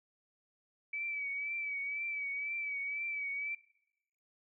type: tone with vibrato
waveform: sine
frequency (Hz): 2291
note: D7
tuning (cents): -44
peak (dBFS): -35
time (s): 0.93-3.55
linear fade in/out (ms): 5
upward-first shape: triangle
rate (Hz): 2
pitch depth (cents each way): 53
effects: noise-tail reverb RT60 0.9 s tail -23 dB re dry